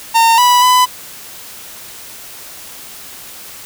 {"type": "tone with pitch steps", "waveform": "45% pulse", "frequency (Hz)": [913, 984, 1001], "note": ["A#5", "B5", "B5"], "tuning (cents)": [-36, -7, 23], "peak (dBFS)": -7, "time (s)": [0.14, 0.86], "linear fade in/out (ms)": 20, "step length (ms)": 240, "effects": ["white hiss -33 dBFS RMS until 3.65 s"]}